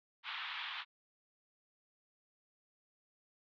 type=band-pass noise; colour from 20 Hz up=white; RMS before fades=-43 dBFS; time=0.23-0.85 s; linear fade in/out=50 ms; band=870 to 3700 Hz; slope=48 dB/octave; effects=none